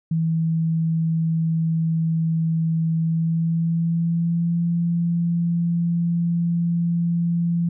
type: tone with pitch glide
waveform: sine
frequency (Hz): 162.6 to 170.39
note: E3 to F3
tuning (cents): -23 to -42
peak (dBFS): -18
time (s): 0.11-7.69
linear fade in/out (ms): 5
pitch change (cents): +81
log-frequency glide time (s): 2.97-4.62
effects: none